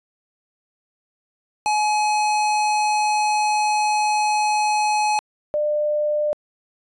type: tone pair in turn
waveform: square / sine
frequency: 846 / 598.2 Hz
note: G#5 / D5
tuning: +32 / +32 cents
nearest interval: tritone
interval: 600 cents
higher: first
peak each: -18 dBFS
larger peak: neither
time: 1.66-5.19 / 5.54-6.33 s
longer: first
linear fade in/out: 0 ms
effects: resampled to 22050 Hz